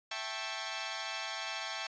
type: chord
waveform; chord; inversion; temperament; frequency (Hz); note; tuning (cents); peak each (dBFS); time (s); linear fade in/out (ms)
10% pulse; A dominant seventh; second; equal with one note detuned; 659.3 / 784 / 880 / 1094.7; E5 / G5 / A5 / C#6; 0 / 0 / 0 / -22; -34; 0.11-1.87; 5
effects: resampled to 16000 Hz